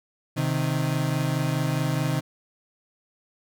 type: tone pair together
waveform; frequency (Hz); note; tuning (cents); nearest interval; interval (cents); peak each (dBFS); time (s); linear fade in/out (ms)
35% pulse; 130.81 / 155.56; C3 / D#3; 0 / 0; minor third; 300; -24; 0.36-2.21; 20
effects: none